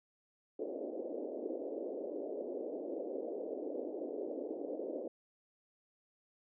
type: band-pass noise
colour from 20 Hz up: white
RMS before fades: -41 dBFS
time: 0.59-5.08 s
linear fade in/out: 5 ms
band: 270 to 580 Hz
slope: 48 dB/octave
effects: none